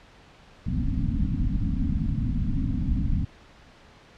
pink low-pass noise, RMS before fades -25 dBFS, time 0.66-3.25 s, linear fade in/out 5 ms, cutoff 280 Hz, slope 96 dB/octave, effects pink hiss -52 dBFS RMS until 4.17 s + low-pass 4000 Hz 12 dB/octave

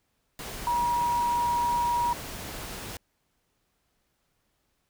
sine tone in noise, 956 Hz, A#5, 43 cents sharp, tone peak -23 dBFS, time 0.67-2.13 s, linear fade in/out 2 ms, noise pink, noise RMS -38 dBFS, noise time 0.39-2.97 s, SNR +12 dB, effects pink hiss -74 dBFS RMS until 4.89 s

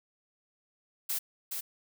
blue noise with echo, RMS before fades -32 dBFS, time 1.09-1.19 s, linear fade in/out 10 ms, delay 420 ms, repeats 1, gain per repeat -4 dB, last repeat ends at 1.61 s, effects none

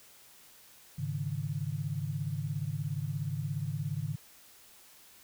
sine chord, Ab suspended fourth, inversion none, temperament equal, 103.83 / 138.59 / 155.56 Hz, Ab2 / Db3 / Eb3, 0 / 0 / 0 cents, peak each -38 / -35 / -36 dBFS, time 0.98-4.16 s, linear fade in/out 10 ms, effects white hiss -57 dBFS RMS until 5.23 s

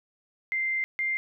sine tone pair in turn, 2088 / 2101 Hz, C7 / C7, -4 / +7 cents, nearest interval unison, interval 11 cents, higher second, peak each -25 dBFS, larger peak neither, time 0.52-0.84 / 0.99-1.17 s, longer first, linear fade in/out 0 ms, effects none

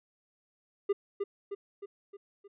triangle tone with echo, 401.5 Hz, G4, 41 cents sharp, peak -22 dBFS, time 0.89-0.93 s, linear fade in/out 10 ms, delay 310 ms, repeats 5, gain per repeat -5 dB, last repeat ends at 2.48 s, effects resampled to 8000 Hz

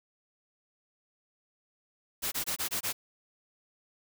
white noise bursts, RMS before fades -32 dBFS, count 6, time 2.22-2.93 s, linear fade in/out 20 ms, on 100 ms, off 22 ms, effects none

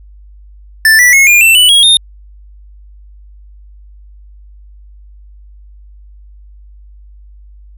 square tone with pitch steps, 1767 / 1960.6 / 2175 / 2414 / 2678 / 2972 / 3297 / 3659 Hz, A6 / B6 / C#7 / D7 / E7 / F#7 / G#7 / A#7, +7 / -13 / -33 / +47 / +27 / +7 / -13 / -33 cents, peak -4 dBFS, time 0.85-1.97 s, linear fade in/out 2 ms, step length 140 ms, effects added 50 Hz sine -34 dBFS peak until 7.77 s

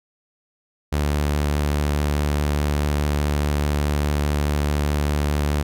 sawtooth tone with vibrato, 73.42 Hz, D2, in tune, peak -15 dBFS, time 0.92-5.63 s, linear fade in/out 10 ms, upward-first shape triangle, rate 4.8 Hz, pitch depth 13 cents each way, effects none

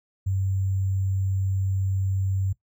sine tone with sample-and-hold, 95.9 Hz, G2, 37 cents flat, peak -22 dBFS, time 0.26-2.53 s, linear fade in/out 10 ms, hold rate 7350 Hz, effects noise-tail reverb RT60 0.1 s tail -18 dB re dry

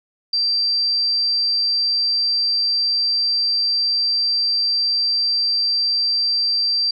sine tone, 4699 Hz, D8, in tune, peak -16 dBFS, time 0.33-6.91 s, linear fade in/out 5 ms, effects none

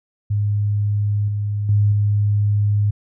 sine tone with level steps, 103.3 Hz, G#2, 9 cents flat, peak -16 / -19 / -12 / -14 dBFS, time 0.3-2.91 s, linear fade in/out 10 ms, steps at 1.28 / 1.69 / 1.92 s, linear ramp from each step 2 ms, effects none

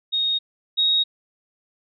sine tone pair in turn, 3729 / 3768 Hz, A#7 / A#7, 0 / +18 cents, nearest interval unison, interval 18 cents, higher second, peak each -19 / -16 dBFS, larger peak second, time 0.12-0.39 / 0.77-1.04 s, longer neither, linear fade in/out 20 ms, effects none

